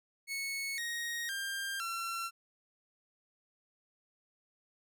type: tone with pitch steps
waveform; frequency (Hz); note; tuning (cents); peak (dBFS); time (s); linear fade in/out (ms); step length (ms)
sawtooth; 2204 / 1874.9 / 1594.9 / 1356.7; C#7 / A#6 / G6 / E6; -11 / +9 / +29 / +49; -32; 0.27-2.31; 50; 510
effects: none